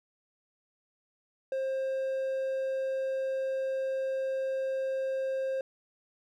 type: tone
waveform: triangle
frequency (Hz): 531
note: C5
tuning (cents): +25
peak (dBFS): -27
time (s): 1.52-5.61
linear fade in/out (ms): 2
effects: none